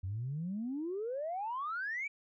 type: exponential sweep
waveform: sine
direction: up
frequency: 88.9 to 2349 Hz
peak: -34 dBFS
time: 0.03-2.08 s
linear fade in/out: 10 ms
effects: tanh soft clip ceiling -30 dBFS